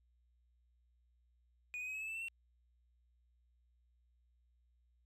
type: tone with pitch steps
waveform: triangle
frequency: 2467 / 2501 / 2536 / 2572 / 2608 / 2644 / 2681 / 2718 Hz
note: D#7 / D#7 / D#7 / E7 / E7 / E7 / E7 / F7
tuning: -15 / +8 / +32 / -43 / -19 / +5 / +29 / -48 cents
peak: -39 dBFS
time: 1.74-2.284 s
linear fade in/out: 0 ms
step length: 68 ms
effects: added 60 Hz sine -70 dBFS peak until 5.05 s